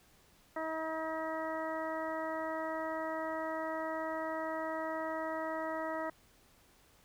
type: harmonic tone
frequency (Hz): 319.1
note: D#4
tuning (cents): +44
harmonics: 1 / 2 / 3 / 4 / 5 / 6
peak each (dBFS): -42 / -38 / -42 / -43 / -50 / -45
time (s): 0.56-6.1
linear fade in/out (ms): 5
effects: pink hiss -65 dBFS RMS until 7.04 s